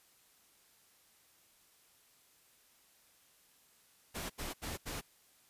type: noise bursts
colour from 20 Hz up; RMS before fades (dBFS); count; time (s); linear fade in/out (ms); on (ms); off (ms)
pink; -41; 4; 4.14-5.014; 20; 160; 78
effects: white hiss -67 dBFS RMS until 5.49 s + resampled to 32000 Hz